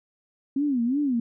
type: tone with vibrato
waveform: sine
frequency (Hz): 261.6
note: C4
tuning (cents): 0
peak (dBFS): -21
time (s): 0.56-1.2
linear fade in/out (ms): 5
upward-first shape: sine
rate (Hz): 2.8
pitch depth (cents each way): 210
effects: none

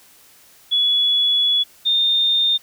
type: tone pair in turn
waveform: sine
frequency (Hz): 3395 / 3635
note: G#7 / A#7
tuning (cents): +37 / -44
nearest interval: minor second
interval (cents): 119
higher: second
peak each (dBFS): -14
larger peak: neither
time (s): 0.71-1.64 / 1.85-2.58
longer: first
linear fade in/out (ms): 20
effects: white hiss -50 dBFS RMS until 2.62 s

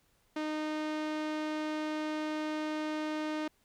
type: tone with low-pass filter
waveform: sawtooth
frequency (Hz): 307.5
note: D#4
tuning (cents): -20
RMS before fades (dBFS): -35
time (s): 0.36-3.48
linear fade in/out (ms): 5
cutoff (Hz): 4400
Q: 0.65
effects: pink hiss -71 dBFS RMS until 3.64 s

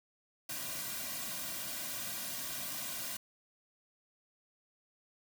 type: noise with comb filter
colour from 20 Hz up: white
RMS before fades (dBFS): -40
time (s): 0.49-3.17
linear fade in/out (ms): 5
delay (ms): 2.3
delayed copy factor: -0.95
effects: none

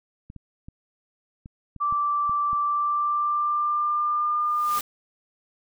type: clicks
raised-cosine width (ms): 5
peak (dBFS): -28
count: 8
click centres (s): 0.301 / 0.363 / 0.685 / 1.459 / 1.763 / 1.925 / 2.295 / 2.531
type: tone with pitch glide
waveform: sine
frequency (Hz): 1169 to 1205.3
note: D6 to D6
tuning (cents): -8 to +45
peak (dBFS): -21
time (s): 1.8-4.8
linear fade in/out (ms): 20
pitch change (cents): +53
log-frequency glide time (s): 2.59-4.39
type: noise with exponential growth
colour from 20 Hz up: white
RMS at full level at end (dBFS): -29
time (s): 4.4-4.81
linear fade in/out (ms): 2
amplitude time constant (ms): 87
effects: none

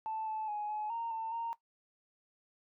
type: tone with pitch steps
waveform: sine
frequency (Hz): 879 / 870 / 837 / 849 / 924 / 897 / 924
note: A5 / A5 / G#5 / G#5 / A#5 / A5 / A#5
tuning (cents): -2 / -20 / +13 / +38 / -16 / +33 / -16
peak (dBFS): -34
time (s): 0.06-1.53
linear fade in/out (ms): 0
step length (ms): 210
effects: noise-tail reverb RT60 0.1 s tail -17 dB re dry + tanh soft clip ceiling -30 dBFS

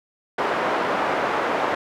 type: band-pass noise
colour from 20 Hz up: pink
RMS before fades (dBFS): -23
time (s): 0.38-1.75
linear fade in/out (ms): 5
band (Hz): 470 to 1400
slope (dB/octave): 12
effects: none

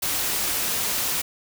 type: noise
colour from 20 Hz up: white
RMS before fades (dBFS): -25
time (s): 0.02-1.22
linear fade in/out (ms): 10
effects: none

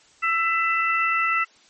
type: harmonic tone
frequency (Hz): 666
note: E5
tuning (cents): +18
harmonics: 2 / 3 / 4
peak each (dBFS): -22 / -24 / -25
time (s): 0.22-1.45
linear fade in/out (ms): 20
effects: white hiss -55 dBFS RMS until 1.69 s + MP3 32 kbps

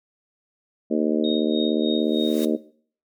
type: harmonic tone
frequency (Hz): 77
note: D#2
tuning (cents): -17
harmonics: 3 / 4 / 5 / 6 / 7 / 8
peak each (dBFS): -22 / -24 / -26 / -28 / -29 / -30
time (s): 0.9-2.57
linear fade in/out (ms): 20
type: tone with tremolo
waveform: sine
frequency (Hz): 3729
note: A#7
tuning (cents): 0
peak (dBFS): -26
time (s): 1.24-2.45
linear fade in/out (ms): 2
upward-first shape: sine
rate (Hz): 3.3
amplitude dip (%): 80
type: noise with exponential growth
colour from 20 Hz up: white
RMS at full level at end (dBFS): -35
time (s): 1.89-2.45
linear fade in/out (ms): 1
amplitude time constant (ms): 120
effects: noise-tail reverb RT60 0.5 s tail -18 dB re dry + MP3 96 kbps

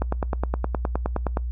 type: click train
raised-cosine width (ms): 1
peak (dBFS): -10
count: 14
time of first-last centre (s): 0.02-1.371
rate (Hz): 9.62
effects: noise-tail reverb RT60 0.2 s tail -26 dB re dry + added 60 Hz sine -25 dBFS peak until 1.51 s

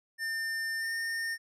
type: tone with pitch glide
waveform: square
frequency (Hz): 1800 to 1822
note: A6 to A#6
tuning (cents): +39 to -40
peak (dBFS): -32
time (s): 0.18-1.38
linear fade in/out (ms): 50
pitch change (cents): +21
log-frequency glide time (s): 0.79-0.93
effects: low-pass 12000 Hz 12 dB/octave

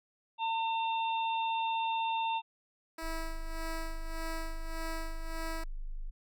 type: harmonic tone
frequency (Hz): 904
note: A5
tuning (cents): +47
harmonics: 1 / 3 / 4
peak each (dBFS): -30 / -40 / -42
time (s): 0.38-2.42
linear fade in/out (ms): 50
type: tone with tremolo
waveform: 10% pulse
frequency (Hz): 325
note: E4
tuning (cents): -24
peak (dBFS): -29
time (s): 2.98-5.64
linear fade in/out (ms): 5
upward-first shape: sine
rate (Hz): 1.7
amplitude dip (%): 70
type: tone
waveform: sine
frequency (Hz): 25.48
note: G#0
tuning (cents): -32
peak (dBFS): -35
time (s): 3.02-6.11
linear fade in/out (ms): 20
effects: none

